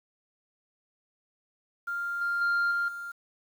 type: tone with level steps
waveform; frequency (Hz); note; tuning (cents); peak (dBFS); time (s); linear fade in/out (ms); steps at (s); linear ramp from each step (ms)
sine; 1396.9; F6; 0; -29 / -25 / -21 / -24 / -35; 1.87-3.12; 10; 2.21 / 2.41 / 2.71 / 2.88; 5
effects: tanh soft clip ceiling -22 dBFS + 9-bit